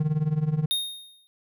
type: tone with tremolo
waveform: triangle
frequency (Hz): 153.3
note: D#3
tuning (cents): -25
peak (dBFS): -16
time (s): 0-0.66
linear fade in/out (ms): 5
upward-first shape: triangle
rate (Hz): 19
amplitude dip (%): 90
type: tone with exponential decay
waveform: square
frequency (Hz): 3700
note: A#7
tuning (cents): -14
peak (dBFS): -21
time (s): 0.71-1.27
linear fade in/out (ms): 0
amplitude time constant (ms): 120
effects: none